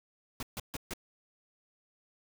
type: noise bursts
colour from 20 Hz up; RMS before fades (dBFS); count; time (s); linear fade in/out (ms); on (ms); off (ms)
pink; -38; 4; 0.4-0.936; 2; 29; 140
effects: none

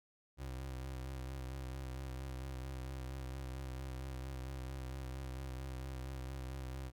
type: tone with vibrato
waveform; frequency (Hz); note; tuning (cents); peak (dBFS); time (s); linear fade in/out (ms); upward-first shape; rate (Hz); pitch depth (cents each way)
30% pulse; 65.41; C2; 0; -39; 0.37-6.92; 50; sine; 4.4; 46
effects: none

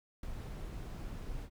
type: noise with ADSR envelope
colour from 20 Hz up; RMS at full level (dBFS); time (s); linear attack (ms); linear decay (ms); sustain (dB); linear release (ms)
brown; -37; 0.23-1.5; 4; 5; -5; 68
effects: none

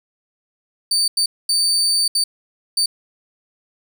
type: tone bursts at uneven times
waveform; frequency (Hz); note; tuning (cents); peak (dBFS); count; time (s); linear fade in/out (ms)
30% pulse; 4589; D8; -41; -12; 5; 0.91-1.08 / 1.17-1.26 / 1.49-2.08 / 2.15-2.24 / 2.77-2.86; 5
effects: 9-bit

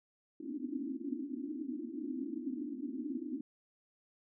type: band-pass noise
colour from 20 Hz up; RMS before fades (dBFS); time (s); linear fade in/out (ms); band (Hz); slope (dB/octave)
pink; -40; 0.4-3.41; 5; 240 to 330; 96
effects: none

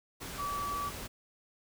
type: tone in noise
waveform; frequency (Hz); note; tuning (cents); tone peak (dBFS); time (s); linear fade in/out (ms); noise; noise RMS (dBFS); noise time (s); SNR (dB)
sine; 1149; D6; -38; -33; 0.38-0.9; 20; pink; -42; 0.2-1.08; +6
effects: none

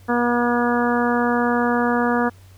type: harmonic tone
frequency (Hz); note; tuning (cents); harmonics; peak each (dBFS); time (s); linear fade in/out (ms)
240.5; B3; -46; 1 / 2 / 3 / 4 / 5 / 6 / 7; -20 / -23 / -25 / -26 / -27 / -28 / -28; 0.08-2.3; 20
effects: added 94 Hz sine -44 dBFS peak until 2.57 s + pink hiss -54 dBFS RMS until 2.57 s

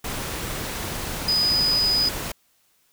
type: tone in noise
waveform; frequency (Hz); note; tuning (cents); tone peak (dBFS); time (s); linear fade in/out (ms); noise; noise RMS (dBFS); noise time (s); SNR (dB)
sine; 4978; D#8; 0; -18; 1.28-2.09; 5; pink; -30; 0.04-2.32; +9
effects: white hiss -64 dBFS RMS until 2.92 s

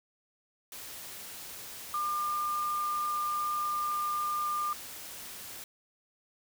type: tone in noise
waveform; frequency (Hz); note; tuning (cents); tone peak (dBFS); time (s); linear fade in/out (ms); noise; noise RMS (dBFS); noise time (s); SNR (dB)
sine; 1200; D6; +37; -29; 1.94-4.73; 2; white; -44; 0.72-5.64; +12
effects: none

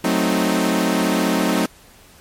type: chord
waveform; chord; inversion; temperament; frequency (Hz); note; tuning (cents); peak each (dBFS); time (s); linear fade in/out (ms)
sawtooth; F# diminished seventh; none; equal; 185 / 220 / 261.6 / 311.1; F#3 / A3 / C4 / Eb4; 0 / 0 / 0 / 0; -18; 0.04-1.66; 5
effects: pink hiss -48 dBFS RMS until 2.2 s + MP3 64 kbps

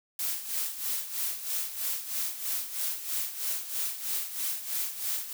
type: noise with tremolo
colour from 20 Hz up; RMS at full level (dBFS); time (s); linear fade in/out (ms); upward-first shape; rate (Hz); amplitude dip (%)
blue; -30; 0.19-5.33; 2; sine; 3.1; 70
effects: none

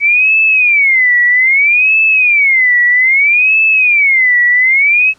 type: tone with vibrato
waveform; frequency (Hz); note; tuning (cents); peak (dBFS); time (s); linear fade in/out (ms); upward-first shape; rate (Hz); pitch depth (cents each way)
sine; 2255; C#7; +29; -6; 0-5.14; 50; sine; 0.62; 260
effects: pink hiss -49 dBFS RMS until 5.18 s + low-pass 8000 Hz 12 dB/octave

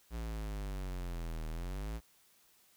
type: exponential two-way sweep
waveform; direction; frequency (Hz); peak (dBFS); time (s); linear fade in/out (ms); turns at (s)
square; down then up; 58.27 to 38.89 to 58.27; -38; 0.1-2.01; 50; 1.48
effects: white hiss -67 dBFS RMS until 2.76 s

